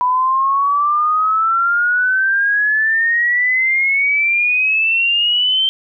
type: exponential sweep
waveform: sine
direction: up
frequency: 987.8 to 3136 Hz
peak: -12 dBFS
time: 0.01-5.69 s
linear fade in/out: 0 ms
effects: none